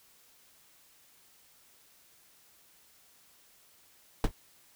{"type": "noise with exponential decay", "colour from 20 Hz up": "brown", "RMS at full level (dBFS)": -17, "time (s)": [4.24, 4.32], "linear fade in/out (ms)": 2, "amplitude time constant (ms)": 17, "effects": ["white hiss -62 dBFS RMS until 4.75 s"]}